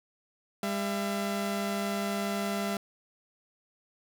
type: tone pair together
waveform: sawtooth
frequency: 201 / 675 Hz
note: G3 / E5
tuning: +44 / +41 cents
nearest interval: octave + major sixth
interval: 2097 cents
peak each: -27 / -30 dBFS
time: 0.63-2.77 s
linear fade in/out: 2 ms
effects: none